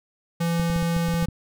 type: tone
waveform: square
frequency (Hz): 168.7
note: E3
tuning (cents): +40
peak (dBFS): -22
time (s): 0.4-1.26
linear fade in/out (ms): 10
type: clicks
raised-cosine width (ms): 5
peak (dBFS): -18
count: 9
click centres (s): 0.597 / 0.7 / 0.762 / 0.826 / 0.965 / 1.086 / 1.14 / 1.226 / 1.286
effects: none